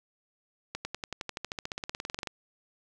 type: accelerating click train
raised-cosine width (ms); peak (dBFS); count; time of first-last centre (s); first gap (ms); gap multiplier
0.2; -17; 24; 0.75-2.272; 100; 0.96
effects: none